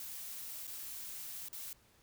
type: noise with dropouts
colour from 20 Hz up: blue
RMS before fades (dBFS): -45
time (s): 0-1.73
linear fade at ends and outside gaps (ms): 1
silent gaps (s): 0.67-0.676 / 1.485-1.529
effects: pink hiss -67 dBFS RMS until 2.02 s